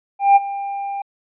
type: tone with ADSR envelope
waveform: triangle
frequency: 797 Hz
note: G5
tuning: 28 cents sharp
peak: -4 dBFS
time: 0.19-1.02 s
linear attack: 170 ms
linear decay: 26 ms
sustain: -17 dB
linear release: 4 ms
effects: resampled to 8000 Hz